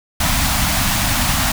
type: band-stop noise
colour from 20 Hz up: pink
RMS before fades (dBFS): -17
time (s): 0.2-1.52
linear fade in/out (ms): 5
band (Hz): 280 to 640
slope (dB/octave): 48
effects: none